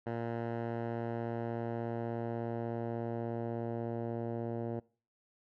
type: tone with low-pass filter sweep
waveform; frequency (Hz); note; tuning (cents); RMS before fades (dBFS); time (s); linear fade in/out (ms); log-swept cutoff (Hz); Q
10% pulse; 116.54; A#2; 0; -37; 0.06-4.8; 10; 1300 to 620; 0.9
effects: noise-tail reverb RT60 0.4 s tail -23 dB re dry